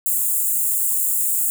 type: high-pass noise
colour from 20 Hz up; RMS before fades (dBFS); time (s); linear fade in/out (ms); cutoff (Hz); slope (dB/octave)
white; -20; 0.06-1.5; 0; 7100; 96
effects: none